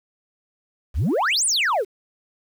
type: exponential two-way sweep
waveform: sine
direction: up then down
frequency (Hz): 51.91 to 9930 to 351.9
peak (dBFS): -15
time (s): 0.94-1.85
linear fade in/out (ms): 50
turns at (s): 1.45
effects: tanh soft clip ceiling -17 dBFS + 8-bit